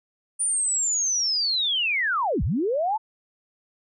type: linear two-way sweep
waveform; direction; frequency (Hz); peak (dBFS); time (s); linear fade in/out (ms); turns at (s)
sine; down then up; 9397 to 46.25 to 903; -21; 0.39-2.98; 20; 2.43
effects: none